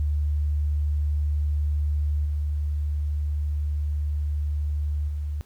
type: tone with level steps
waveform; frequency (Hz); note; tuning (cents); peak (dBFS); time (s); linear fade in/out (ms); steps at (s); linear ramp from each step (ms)
sine; 74; D2; +14; -21 / -23 / -26; 0-5.41; 0; 2.25 / 5.08; 5
effects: pink hiss -60 dBFS RMS until 5.45 s